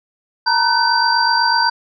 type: tone cluster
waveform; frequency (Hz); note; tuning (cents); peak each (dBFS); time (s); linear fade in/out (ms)
sine; 912 / 960 / 1510 / 4707; A#5 / B5 / F#6 / D8; -38 / -49 / +35 / +3; -18; 0.46-1.7; 10
effects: none